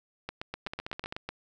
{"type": "two click trains", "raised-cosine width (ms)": 0.3, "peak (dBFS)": [-19, -20], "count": [9, 8], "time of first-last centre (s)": [[0.29, 1.29], [0.67, 1.125]], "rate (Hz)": [8, 15.4], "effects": []}